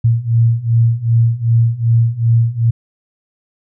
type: beating tone pair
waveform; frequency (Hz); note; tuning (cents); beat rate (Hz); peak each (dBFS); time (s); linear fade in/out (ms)
sine; 114.4 / 117; A#2 / A#2; -32 / +7; 2.6; -14 / -12; 0.04-2.71; 10
effects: none